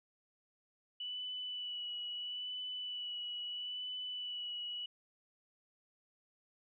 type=tone with vibrato; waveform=sine; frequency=2960 Hz; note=F#7; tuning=in tune; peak=-39 dBFS; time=1-4.86 s; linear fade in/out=5 ms; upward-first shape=sine; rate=0.76 Hz; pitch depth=21 cents each way; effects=none